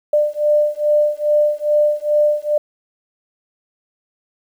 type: beating tone pair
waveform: sine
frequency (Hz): 595 / 597.4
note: D5 / D5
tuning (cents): +22 / +29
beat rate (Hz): 2.4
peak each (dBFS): -16 / -16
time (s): 0.13-2.58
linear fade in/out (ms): 5
effects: 8-bit